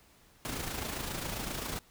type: noise with amplitude modulation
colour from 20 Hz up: pink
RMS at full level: -35 dBFS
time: 0.45-1.79 s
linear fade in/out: 0 ms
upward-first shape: sine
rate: 27.5 Hz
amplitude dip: 50%
effects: pink hiss -62 dBFS RMS until 1.9 s